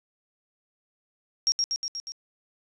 sine tone with echo, 5588 Hz, F8, in tune, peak -19 dBFS, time 1.47-1.52 s, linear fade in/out 0 ms, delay 120 ms, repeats 5, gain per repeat -3 dB, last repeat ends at 2.12 s, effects resampled to 24000 Hz + 10-bit

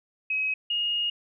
sine tone pair in turn, 2546 / 2858 Hz, D#7 / F7, +39 / +39 cents, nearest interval major second, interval 200 cents, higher second, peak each -24 dBFS, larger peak neither, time 0.3-0.54 / 0.7-1.1 s, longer second, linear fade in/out 5 ms, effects none

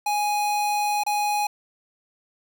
square tone with dropouts, 830.6 Hz, G#5, in tune, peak -22 dBFS, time 0.06-1.47 s, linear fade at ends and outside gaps 5 ms, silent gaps 1.036-1.064 s, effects 8-bit

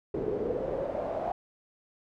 brown noise with band-pass filter sweep, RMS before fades -32 dBFS, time 0.14-1.32 s, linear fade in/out 5 ms, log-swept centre 390 to 710 Hz, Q 5.7, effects none

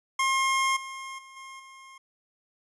25% pulse tone with level steps, 1069 Hz, C6, 37 cents sharp, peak -19 / -33 / -43 / -38 / -43 dBFS, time 0.19-1.98 s, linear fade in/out 5 ms, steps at 0.76 / 1.18 / 1.36 / 1.59 s, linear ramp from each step 10 ms, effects resampled to 24000 Hz

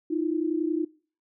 sine tone pair together, 312.3 / 343.3 Hz, D#4 / F4, +7 / -30 cents, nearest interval major second, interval 163 cents, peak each -26 / -28 dBFS, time 0.1-0.85 s, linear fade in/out 10 ms, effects noise-tail reverb RT60 0.4 s tail -21 dB re dry

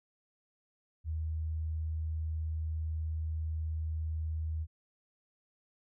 sine tone, 79.2 Hz, D#2, 31 cents sharp, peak -32 dBFS, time 1.04-4.67 s, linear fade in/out 50 ms, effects none

